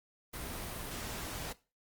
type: noise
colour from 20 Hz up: pink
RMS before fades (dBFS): -41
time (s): 0.33-1.53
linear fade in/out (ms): 10
effects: noise-tail reverb RT60 0.3 s tail -18 dB re dry + Opus 32 kbps